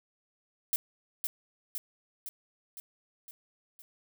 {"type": "noise with echo", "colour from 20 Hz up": "violet", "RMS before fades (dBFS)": -28, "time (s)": [0.73, 0.76], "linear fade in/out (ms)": 0, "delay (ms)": 510, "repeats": 6, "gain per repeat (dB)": -4, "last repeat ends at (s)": 3.82, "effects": []}